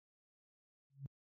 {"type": "tone with exponential growth", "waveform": "sine", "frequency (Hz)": 137.6, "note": "C#3", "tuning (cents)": -12, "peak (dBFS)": -38, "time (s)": [0.9, 1.06], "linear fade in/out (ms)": 0, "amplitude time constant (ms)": 34, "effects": ["high-pass 80 Hz 12 dB/octave"]}